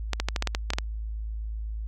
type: clicks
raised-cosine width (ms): 0.2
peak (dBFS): -9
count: 10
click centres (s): 0.133 / 0.2 / 0.286 / 0.362 / 0.424 / 0.473 / 0.549 / 0.704 / 0.735 / 0.785
effects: added 54 Hz sine -30 dBFS peak until 1.87 s